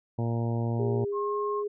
harmonic tone, 116.54 Hz, A#2, in tune, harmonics 1 / 2 / 3 / 4 / 5 / 6 / 7 / 8, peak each -27 / -33 / -37 / -39 / -41 / -43 / -44 / -45 dBFS, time 0.18-1.05 s, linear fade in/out 10 ms
sine tone with pitch glide, 403.9 to 413.3 Hz, G#4 to G#4, -48 to -8 cents, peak -28 dBFS, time 0.79-1.68 s, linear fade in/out 10 ms, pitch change +40 cents, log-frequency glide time 1.04-1.35 s
sine tone, 1073 Hz, C6, 43 cents sharp, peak -31 dBFS, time 1.12-1.64 s, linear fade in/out 50 ms
effects none

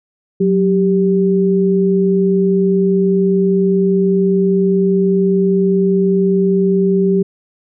sine tone pair together, 185 / 392 Hz, F#3 / G4, 0 / 0 cents, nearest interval octave + minor second, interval 1300 cents, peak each -13 dBFS, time 0.4-7.23 s, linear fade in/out 10 ms, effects none

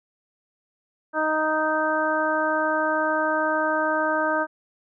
harmonic tone, 311.1 Hz, D#4, in tune, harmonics 1 / 2 / 3 / 4 / 5, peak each -29 / -25 / -27 / -28 / -26 dBFS, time 1.13-4.47 s, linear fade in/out 50 ms, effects none

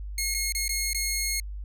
10% pulse tone with dropouts, 2160 Hz, C#7, 45 cents flat, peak -17 dBFS, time 0.18-1.4 s, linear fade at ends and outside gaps 2 ms, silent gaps 0.342-0.346 / 0.523-0.549 / 0.68-0.692 / 0.932-0.946 s, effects added 50 Hz sine -33 dBFS peak until 1.64 s

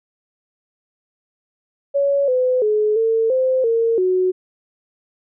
sine tone with pitch steps, 561 / 507 / 425.3 / 450.1 / 518 / 457.9 / 369.1 Hz, C#5 / B4 / G#4 / A4 / C5 / A#4 / F#4, +21 / +45 / +41 / +39 / -17 / -31 / -4 cents, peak -14 dBFS, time 1.94-4.32 s, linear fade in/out 20 ms, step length 340 ms, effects none

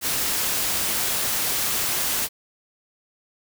white noise, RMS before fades -24 dBFS, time 0.01-2.29 s, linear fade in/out 50 ms, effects none

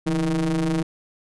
square ring-modulated tone, 77.78 Hz, D#2, in tune, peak -18 dBFS, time 0.06-0.83 s, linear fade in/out 10 ms, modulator 246 Hz, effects resampled to 24000 Hz

